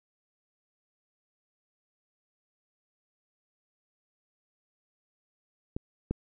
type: clicks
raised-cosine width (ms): 3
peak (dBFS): -20 / -16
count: 2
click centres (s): 5.765 / 6.11
effects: none